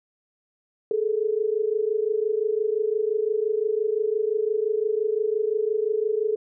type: tone pair together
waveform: sine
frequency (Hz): 419.1 / 444.9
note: G#4 / A4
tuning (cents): +16 / +19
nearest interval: minor second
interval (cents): 103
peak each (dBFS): -24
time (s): 0.91-6.36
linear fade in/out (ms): 2
effects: none